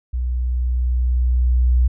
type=tone with level ramp; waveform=sine; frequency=61.74 Hz; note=B1; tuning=in tune; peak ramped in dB=-19 to -11 dBFS; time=0.13-1.88 s; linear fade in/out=10 ms; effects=none